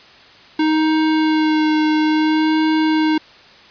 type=tone with vibrato; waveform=square; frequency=311.1 Hz; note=D#4; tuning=in tune; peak=-14 dBFS; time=0.59-3.18 s; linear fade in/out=5 ms; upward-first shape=sine; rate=0.59 Hz; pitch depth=15 cents each way; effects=white hiss -44 dBFS RMS until 3.7 s + resampled to 11025 Hz